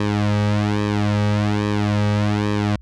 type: tone with flanger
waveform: sawtooth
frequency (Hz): 104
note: G#2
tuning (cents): +3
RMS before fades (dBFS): -19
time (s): 0-2.76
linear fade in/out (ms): 5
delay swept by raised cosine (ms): 1.4 to 2.9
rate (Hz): 1.2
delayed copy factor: -0.95
effects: added 60 Hz sine -40 dBFS peak until 2.81 s + low-pass 5000 Hz 12 dB/octave